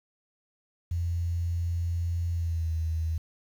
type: tone with pitch glide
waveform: sine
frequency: 85.6 to 80.8 Hz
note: F2 to E2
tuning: -34 to -34 cents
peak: -26 dBFS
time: 0.91-3.18 s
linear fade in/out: 5 ms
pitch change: -100 cents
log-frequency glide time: 2.31-2.72 s
effects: 9-bit